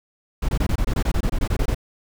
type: noise bursts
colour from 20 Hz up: brown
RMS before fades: -20 dBFS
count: 15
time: 0.42-1.747 s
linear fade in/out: 5 ms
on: 67 ms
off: 23 ms
effects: none